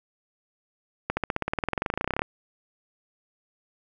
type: accelerating click train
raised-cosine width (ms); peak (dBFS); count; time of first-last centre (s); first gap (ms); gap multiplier
0.5; -10; 26; 1.1-2.219; 70; 0.96
effects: none